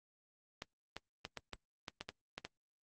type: clicks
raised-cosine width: 0.2 ms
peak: -24 dBFS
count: 10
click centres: 0.621 / 0.966 / 1.251 / 1.373 / 1.533 / 1.882 / 2.01 / 2.09 / 2.38 / 2.45 s
effects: Opus 24 kbps